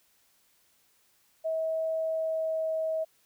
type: tone with pitch glide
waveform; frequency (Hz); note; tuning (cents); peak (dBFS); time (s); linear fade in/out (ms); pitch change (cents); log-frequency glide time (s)
sine; 643 to 639.3; E5 to D#5; -43 to +47; -27; 1.44-3.05; 20; -10; 2.04-2.71
effects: white hiss -67 dBFS RMS until 3.25 s